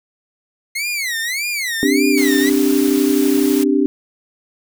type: tone with vibrato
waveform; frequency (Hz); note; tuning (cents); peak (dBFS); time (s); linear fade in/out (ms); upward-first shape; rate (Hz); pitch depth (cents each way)
sawtooth; 2093; C7; 0; -16; 0.75-2.5; 10; sine; 1.7; 260
type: chord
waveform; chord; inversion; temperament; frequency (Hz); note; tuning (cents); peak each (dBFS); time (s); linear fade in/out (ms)
sine; C suspended second; none; equal; 261.6 / 293.7 / 392; C4 / D4 / G4; 0 / 0 / 0; -17 / -15 / -18; 1.83-3.86; 0
type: noise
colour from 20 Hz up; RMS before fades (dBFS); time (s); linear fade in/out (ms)
white; -27; 2.17-3.64; 10
effects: none